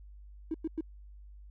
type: tone bursts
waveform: triangle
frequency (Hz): 320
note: D#4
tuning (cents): +49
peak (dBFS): -26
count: 3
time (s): 0.51-0.809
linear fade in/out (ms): 5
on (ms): 33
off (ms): 100
effects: tanh soft clip ceiling -28 dBFS + added 50 Hz sine -48 dBFS peak until 1.5 s